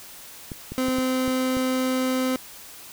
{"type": "clicks", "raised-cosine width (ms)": 3, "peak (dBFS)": -20, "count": 6, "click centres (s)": [0.518, 0.72, 0.884, 0.985, 1.279, 1.569]}
{"type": "tone", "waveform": "30% pulse", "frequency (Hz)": 258.1, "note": "C4", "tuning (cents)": -23, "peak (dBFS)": -19, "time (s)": [0.78, 2.36], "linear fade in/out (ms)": 0}
{"effects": ["white hiss -43 dBFS RMS until 2.92 s"]}